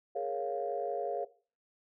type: chord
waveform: sine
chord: Bb minor seventh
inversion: third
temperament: equal with one note detuned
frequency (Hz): 415.3 / 466.2 / 552.4 / 698.5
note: Ab4 / Bb4 / Db5 / F5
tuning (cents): 0 / 0 / -6 / 0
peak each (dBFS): -38 / -38 / -37 / -36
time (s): 0.15-1.25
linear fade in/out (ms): 10
effects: noise-tail reverb RT60 0.4 s tail -18 dB re dry + tanh soft clip ceiling -21 dBFS